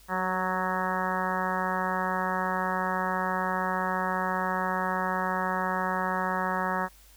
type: harmonic tone with a mistuned harmonic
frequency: 185.2 Hz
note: F#3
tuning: 2 cents sharp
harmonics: 1 / 2 / 3 / 4 / 5 / 6 / 7 / 8 / 9 / 10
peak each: -34 / -39 / -36 / -35 / -32 / -34 / -35 / -40 / -35 / -39 dBFS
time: 0.08-6.89 s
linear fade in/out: 50 ms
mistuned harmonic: 2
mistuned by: +24 cents
effects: added 50 Hz sine -55 dBFS peak until 7.16 s + white hiss -57 dBFS RMS until 7.16 s